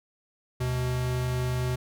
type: tone pair together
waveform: square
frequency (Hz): 74.74 / 125.8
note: D2 / B2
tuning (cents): +31 / +32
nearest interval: major sixth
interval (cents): 901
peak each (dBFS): -35 / -27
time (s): 0.6-1.76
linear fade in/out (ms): 10
effects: none